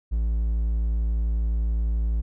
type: tone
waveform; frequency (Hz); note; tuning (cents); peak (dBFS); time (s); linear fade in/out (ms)
triangle; 55.8; A1; +25; -19; 0.11-2.22; 20
effects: none